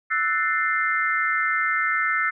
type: chord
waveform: sine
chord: F# half-diminished seventh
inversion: third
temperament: equal with one note detuned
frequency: 1318.5 / 1480 / 1780.5 / 2093 Hz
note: E6 / F#6 / A6 / C7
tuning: 0 / 0 / +20 / 0 cents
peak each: -25 / -28 / -25 / -25 dBFS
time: 0.1-2.31 s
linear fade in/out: 20 ms
effects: none